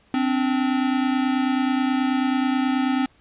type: tone pair together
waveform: square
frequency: 259.5 / 288.8 Hz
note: C4 / D4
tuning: -14 / -29 cents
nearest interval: major second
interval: 185 cents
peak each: -21 / -26 dBFS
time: 0.14-3.06 s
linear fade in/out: 2 ms
effects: pink hiss -58 dBFS RMS until 3.2 s + resampled to 8000 Hz